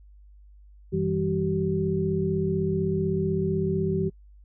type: tone cluster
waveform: sine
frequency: 93.6 / 162 / 197.9 / 383.4 Hz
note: F#2 / E3 / G3 / G4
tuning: +20 / -30 / +17 / -38 cents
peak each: -33 / -27 / -30 / -26 dBFS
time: 0.92-4.1 s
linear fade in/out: 20 ms
effects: noise-tail reverb RT60 0.1 s tail -25 dB re dry + added 50 Hz sine -48 dBFS peak until 4.44 s